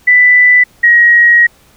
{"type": "tone pair in turn", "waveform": "sine", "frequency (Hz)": [1986, 1893.6], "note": ["B6", "A#6"], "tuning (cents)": [9, 27], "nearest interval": "minor second", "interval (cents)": 82, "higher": "first", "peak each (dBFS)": -3, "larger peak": "neither", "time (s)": [[0.07, 0.64], [0.83, 1.47]], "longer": "second", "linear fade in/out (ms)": 10, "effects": ["pink hiss -47 dBFS RMS until 1.76 s"]}